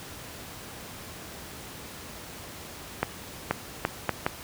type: accelerating click train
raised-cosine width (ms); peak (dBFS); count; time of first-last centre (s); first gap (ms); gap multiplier
0.5; -8; 5; 3.03-4.265; 480; 0.71
effects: pink hiss -42 dBFS RMS until 4.43 s + high-pass 60 Hz 12 dB/octave

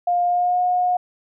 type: tone with pitch glide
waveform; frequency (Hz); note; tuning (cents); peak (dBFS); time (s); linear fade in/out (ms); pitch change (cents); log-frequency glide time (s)
sine; 706 to 721.7; F5 to F#5; +19 to -43; -16; 0.07-0.97; 5; +38; 0.25-0.61
effects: none

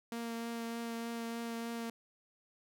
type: tone with vibrato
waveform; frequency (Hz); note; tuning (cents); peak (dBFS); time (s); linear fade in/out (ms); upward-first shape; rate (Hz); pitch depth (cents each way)
sawtooth; 231.7; A#3; -10; -34; 0.12-1.9; 2; triangle; 3.3; 14
effects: none

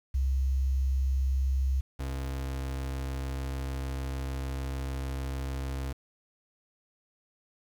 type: tone pair in turn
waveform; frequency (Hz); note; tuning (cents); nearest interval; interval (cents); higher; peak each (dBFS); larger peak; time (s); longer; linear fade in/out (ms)
sine / 35% pulse; 66.3 / 66.67; C2 / C2; +23 / +33; unison; 10; second; -24 / -30; first; 0.14-1.81 / 1.99-5.93; second; 10
effects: 9-bit

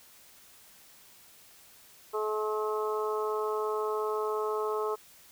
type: harmonic tone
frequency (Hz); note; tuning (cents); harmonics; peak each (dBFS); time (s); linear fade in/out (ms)
214.3; A3; -45; 2 / 3 / 4 / 5 / 6; -30 / -41 / -39 / -36 / -38; 2.13-4.96; 20
effects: white hiss -56 dBFS RMS until 5.31 s

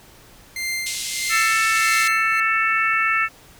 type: tone with tremolo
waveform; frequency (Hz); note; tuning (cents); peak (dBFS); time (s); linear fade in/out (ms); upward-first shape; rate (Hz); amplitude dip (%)
sawtooth; 2093; C7; 0; -19; 0.56-2.4; 2; sine; 1.6; 85
type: band-pass noise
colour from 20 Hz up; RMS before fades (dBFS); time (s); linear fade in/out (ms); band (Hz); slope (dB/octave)
white; -28; 0.86-2.08; 5; 2600 to 9100; 24
type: harmonic tone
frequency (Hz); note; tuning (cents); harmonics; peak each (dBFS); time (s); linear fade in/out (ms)
443.3; A4; +13; 3 / 4 / 5 / 6; -21 / -22 / -23 / -24; 1.29-3.29; 50
effects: pink hiss -48 dBFS RMS until 3.59 s

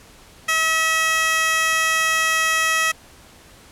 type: tone with high-pass filter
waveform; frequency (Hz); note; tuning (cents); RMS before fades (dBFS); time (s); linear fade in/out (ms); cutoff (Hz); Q
15% pulse; 643; E5; -43; -19; 0.48-2.92; 10; 1600; 1
effects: pink hiss -47 dBFS RMS until 3.71 s + low-pass 12000 Hz 12 dB/octave

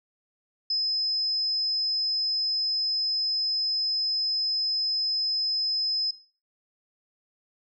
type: tone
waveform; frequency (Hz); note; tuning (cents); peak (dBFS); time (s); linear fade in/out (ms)
sine; 5100; D#8; +42; -23; 0.7-6.11; 5
effects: noise-tail reverb RT60 0.4 s tail -18 dB re dry

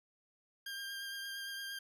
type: tone with vibrato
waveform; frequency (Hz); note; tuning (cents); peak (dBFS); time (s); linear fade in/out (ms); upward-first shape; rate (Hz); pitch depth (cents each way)
20% pulse; 1600; G6; +35; -36; 0.66-1.79; 5; triangle; 8.7; 19
effects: none

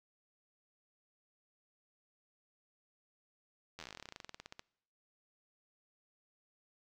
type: slowing click train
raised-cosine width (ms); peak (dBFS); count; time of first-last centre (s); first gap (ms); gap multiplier
0.2; -29; 26; 3.79-4.594; 11; 1.08
effects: noise-tail reverb RT60 0.8 s tail -25 dB re dry

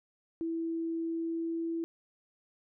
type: tone with pitch glide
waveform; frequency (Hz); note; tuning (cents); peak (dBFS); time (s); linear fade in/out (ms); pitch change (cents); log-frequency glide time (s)
sine; 329.6 to 331.5; E4 to E4; 0 to +10; -31; 0.41-1.84; 0; +10; 1-1.72
effects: none

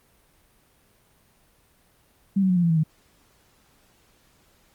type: tone with pitch steps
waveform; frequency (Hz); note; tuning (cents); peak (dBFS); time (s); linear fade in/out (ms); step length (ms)
sine; 195.8 / 188.58 / 181.64 / 174.94 / 168.5 / 162.29 / 156.31; G3 / F#3 / F#3 / F3 / E3 / E3 / D#3; -2 / +33 / -32 / +3 / +38 / -27 / +8; -17; 2.36-2.836; 10; 68
effects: pink hiss -61 dBFS RMS until 4.74 s + Opus 32 kbps

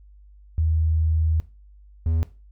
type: tone pair in turn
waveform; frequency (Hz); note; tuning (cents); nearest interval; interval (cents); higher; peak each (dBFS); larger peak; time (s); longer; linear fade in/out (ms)
sine / triangle; 79.8 / 81.1; D#2 / E2; +44 / -28; unison; 28; second; -18 / -17; second; 0.58-1.4 / 2.06-2.23; first; 0
effects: noise-tail reverb RT60 0.3 s tail -17 dB re dry + added 50 Hz sine -46 dBFS peak until 2.51 s

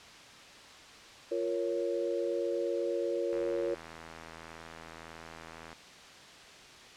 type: chord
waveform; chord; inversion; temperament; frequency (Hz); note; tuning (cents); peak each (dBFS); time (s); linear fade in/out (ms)
sine; Bb minor; second; equal; 349.2 / 466.2 / 554.4; F4 / Bb4 / Db5; 0 / 0 / 0; -34; 1.31-3.75; 10
type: click train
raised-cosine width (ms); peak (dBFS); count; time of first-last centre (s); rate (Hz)
0.5; -31; 197; 3.33-5.729; 81.7
effects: white hiss -51 dBFS RMS until 6.96 s + low-pass 5000 Hz 12 dB/octave

